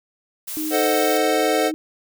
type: noise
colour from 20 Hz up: blue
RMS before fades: -30 dBFS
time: 0.47-1.18 s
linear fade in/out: 10 ms
type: tone with pitch glide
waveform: sine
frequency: 309.6 to 312.8 Hz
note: D#4 to D#4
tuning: -9 to +9 cents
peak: -24 dBFS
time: 0.57-1.74 s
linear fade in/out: 0 ms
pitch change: +18 cents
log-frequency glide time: 0.81-1.28 s
type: chord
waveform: square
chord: A diminished seventh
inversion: none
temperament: equal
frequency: 440 / 523.3 / 622.3 / 740 Hz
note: A4 / C5 / Eb5 / Gb5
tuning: 0 / 0 / 0 / 0 cents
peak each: -23 / -24 / -25 / -24 dBFS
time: 0.7-1.72 s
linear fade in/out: 50 ms
effects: none